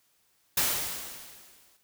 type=noise with exponential decay; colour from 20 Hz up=white; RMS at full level=-24 dBFS; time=0.57-1.77 s; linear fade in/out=5 ms; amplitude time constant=260 ms; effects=white hiss -69 dBFS RMS until 1.83 s